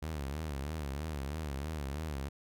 sawtooth tone with vibrato, 73.42 Hz, D2, in tune, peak -32 dBFS, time 0.02-2.29 s, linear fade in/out 10 ms, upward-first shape sine, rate 3.1 Hz, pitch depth 150 cents each way, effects none

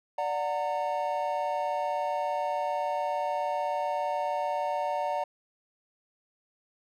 triangle chord, D augmented, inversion none, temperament just, 587.3 / 734.2 / 917.7 Hz, D5 / F#5 / A#5, 0 / -14 / -27 cents, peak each -30 dBFS, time 0.18-5.24 s, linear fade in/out 5 ms, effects none

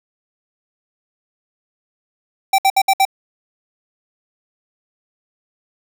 square tone bursts, 777 Hz, G5, 16 cents flat, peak -11 dBFS, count 5, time 2.53-3.052 s, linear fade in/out 5 ms, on 54 ms, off 63 ms, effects none

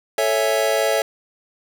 square chord, A major seventh, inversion none, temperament equal, 440 / 554.4 / 659.3 / 830.6 Hz, A4 / C#5 / E5 / G#5, 0 / 0 / 0 / 0 cents, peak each -24 / -22 / -22 / -28 dBFS, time 0.18-1.02 s, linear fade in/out 2 ms, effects none

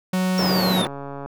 45% pulse tone, 185 Hz, F#3, in tune, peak -19 dBFS, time 0.13-0.82 s, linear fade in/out 5 ms
square exponential sweep, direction down, 5530 to 3526 Hz, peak -25 dBFS, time 0.38-0.85 s, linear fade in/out 0 ms
white band-pass noise, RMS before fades -25 dBFS, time 0.39-0.87 s, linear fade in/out 0 ms, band 110 to 820 Hz, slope 12 dB/octave
click train, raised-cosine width 1 ms, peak -20 dBFS, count 57, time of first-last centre 0.86-1.26 s, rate 140 Hz
effects none

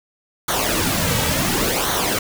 pink noise with flanger, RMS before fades -20 dBFS, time 0.48-2.19 s, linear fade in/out 5 ms, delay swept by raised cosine 0.39 to 2.89 ms, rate 0.7 Hz, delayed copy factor -0.65, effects none

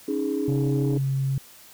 sine chord, C# suspended second, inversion none, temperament equal, 277.2 / 311.1 / 415.3 Hz, C#4 / D#4 / G#4, 0 / 0 / 0 cents, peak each -27 dBFS, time 0.08-0.98 s, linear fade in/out 5 ms
sine tone with pitch glide, 136 to 135.14 Hz, C#3 to C#3, -33 to -44 cents, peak -21 dBFS, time 0.48-1.38 s, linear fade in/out 2 ms, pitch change -11 cents, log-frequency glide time 0.95-1.12 s
effects tanh soft clip ceiling -15 dBFS + white hiss -49 dBFS RMS until 1.73 s

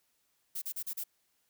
violet noise bursts, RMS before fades -37 dBFS, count 5, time 0.55-1.039 s, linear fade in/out 10 ms, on 69 ms, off 36 ms, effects white hiss -75 dBFS RMS until 1.49 s

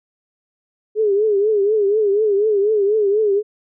sine tone with vibrato, 415.3 Hz, G#4, in tune, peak -13 dBFS, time 0.95-3.43 s, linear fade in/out 50 ms, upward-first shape triangle, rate 4.1 Hz, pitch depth 120 cents each way, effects none

